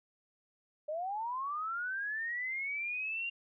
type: linear sweep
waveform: sine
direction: up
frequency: 587.3 to 2794 Hz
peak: -34 dBFS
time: 0.88-3.3 s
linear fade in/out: 10 ms
effects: none